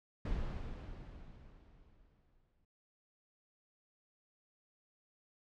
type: noise with exponential decay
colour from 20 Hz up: brown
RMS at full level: -36 dBFS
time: 0.25-2.65 s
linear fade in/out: 5 ms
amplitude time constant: 520 ms
effects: low-pass 4000 Hz 12 dB/octave